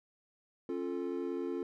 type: chord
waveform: triangle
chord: Db augmented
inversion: none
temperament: equal with one note detuned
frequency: 272.7 / 349.2 / 440 Hz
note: Db4 / F4 / A4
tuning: -28 / 0 / 0 cents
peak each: -37 / -35 / -38 dBFS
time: 0.69-1.63 s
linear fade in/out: 2 ms
effects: none